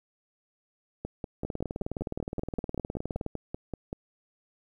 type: two click trains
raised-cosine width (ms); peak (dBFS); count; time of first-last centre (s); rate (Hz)
2; -20 / -19; 16 / 36; 1.05-3.929 / 1.45-3.263; 5.21 / 19.3
effects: 10-bit